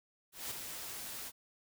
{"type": "noise with ADSR envelope", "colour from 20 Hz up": "white", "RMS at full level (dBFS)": -39, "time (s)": [0.32, 1.32], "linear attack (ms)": 190, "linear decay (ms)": 9, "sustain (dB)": -5, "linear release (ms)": 44, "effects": []}